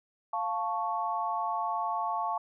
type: chord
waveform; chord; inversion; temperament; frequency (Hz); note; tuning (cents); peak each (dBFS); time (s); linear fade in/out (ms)
sine; F augmented; none; equal; 698.5 / 880 / 1108.7; F5 / A5 / C#6; 0 / 0 / 0; -34 / -32 / -33; 0.33-2.38; 5
effects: none